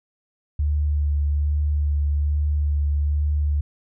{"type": "tone with vibrato", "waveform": "sine", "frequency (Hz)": 73.42, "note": "D2", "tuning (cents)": 0, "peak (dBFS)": -18, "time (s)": [0.59, 3.61], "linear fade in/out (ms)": 5, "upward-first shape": "sine", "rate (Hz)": 1.2, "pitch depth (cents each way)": 17, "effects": []}